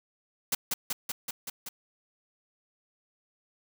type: noise with echo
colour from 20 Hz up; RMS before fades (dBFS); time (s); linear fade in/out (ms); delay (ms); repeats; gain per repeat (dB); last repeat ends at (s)
white; -27; 0.52-0.55; 5; 190; 6; -2; 1.69
effects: none